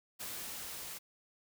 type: noise with level ramp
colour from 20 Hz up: white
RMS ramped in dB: -42 to -45 dBFS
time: 0.19-0.99 s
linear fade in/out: 20 ms
effects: none